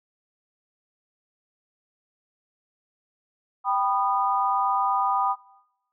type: chord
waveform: sine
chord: G augmented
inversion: none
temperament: equal with one note detuned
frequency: 784 / 987.8 / 1228.8 Hz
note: G5 / B5 / D#6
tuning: 0 / 0 / -22 cents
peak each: -25 dBFS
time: 3.64-5.36 s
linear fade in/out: 50 ms
effects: noise-tail reverb RT60 0.9 s tail -21 dB re dry